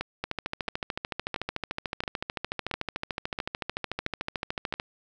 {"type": "two click trains", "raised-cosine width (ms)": 0.3, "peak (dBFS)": [-14, -14], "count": [8, 63], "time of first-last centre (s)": [[0.01, 4.74], [0.24, 4.799]], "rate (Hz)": [1.48, 13.6], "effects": []}